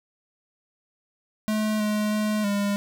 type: tone with pitch steps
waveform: square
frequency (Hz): 214.9 / 211.2 / 212.6 / 202.4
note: A3 / G#3 / G#3 / G#3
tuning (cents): -41 / +29 / +41 / -44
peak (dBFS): -23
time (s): 1.48-2.76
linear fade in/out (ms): 0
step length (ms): 320
effects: none